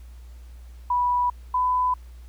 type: tone pair in turn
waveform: sine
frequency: 982 / 1001.5 Hz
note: B5 / B5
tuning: -10 / +24 cents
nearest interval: unison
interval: 34 cents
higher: second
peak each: -19 dBFS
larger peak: neither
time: 0.9-1.3 / 1.54-1.94 s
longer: neither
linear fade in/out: 5 ms
effects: added 60 Hz sine -40 dBFS peak until 2.28 s + pink hiss -59 dBFS RMS until 2.28 s